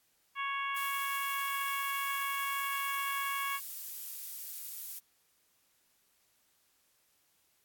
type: harmonic tone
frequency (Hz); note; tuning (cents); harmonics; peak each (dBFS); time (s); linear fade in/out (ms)
554.4; C#5; 0; 2 / 3 / 4 / 5 / 6; -35 / -41 / -39 / -43 / -47; 0.35-3.6; 50
type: noise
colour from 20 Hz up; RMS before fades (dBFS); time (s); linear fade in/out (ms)
violet; -41; 0.76-4.99; 5
effects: white hiss -72 dBFS RMS until 7.64 s + AAC 64 kbps